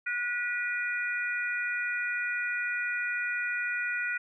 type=harmonic tone; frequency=486 Hz; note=B4; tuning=28 cents flat; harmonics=3 / 4 / 5; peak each=-31 / -34 / -35 dBFS; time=0.06-4.18 s; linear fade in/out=10 ms; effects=none